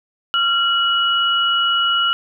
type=tone pair together; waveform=sine; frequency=1379 / 2920 Hz; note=F6 / F#7; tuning=-22 / -24 cents; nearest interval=octave + minor second; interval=1298 cents; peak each=-17 dBFS; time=0.34-2.13 s; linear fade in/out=0 ms; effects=none